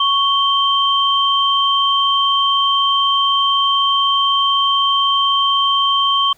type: tone pair together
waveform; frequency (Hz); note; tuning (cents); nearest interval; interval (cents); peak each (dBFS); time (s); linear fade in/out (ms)
sine; 1108.7 / 3136; C#6 / G7; 0 / 0; octave + tritone; 1800; -15; 0-6.33; 5
effects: pink hiss -53 dBFS RMS until 6.37 s